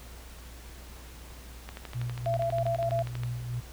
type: click train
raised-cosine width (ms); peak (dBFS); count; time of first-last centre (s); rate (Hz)
0.3; -24; 20; 1.69-3.235; 12.3
type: tone with tremolo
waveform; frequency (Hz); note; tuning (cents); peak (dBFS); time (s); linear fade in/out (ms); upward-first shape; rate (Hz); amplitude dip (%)
sine; 121.3; B2; -31; -29; 1.94-3.61; 20; sine; 3.2; 50
type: tone bursts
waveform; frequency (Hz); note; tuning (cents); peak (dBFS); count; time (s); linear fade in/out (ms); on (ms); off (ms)
sine; 675; E5; +41; -26; 6; 2.26-3.025; 5; 110; 21
effects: added 60 Hz sine -45 dBFS peak until 3.72 s + pink hiss -50 dBFS RMS until 3.72 s